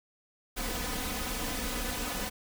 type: noise with comb filter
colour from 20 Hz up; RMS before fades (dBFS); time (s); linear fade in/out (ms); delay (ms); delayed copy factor
pink; -34; 0.56-2.3; 20; 4; +0.8
effects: none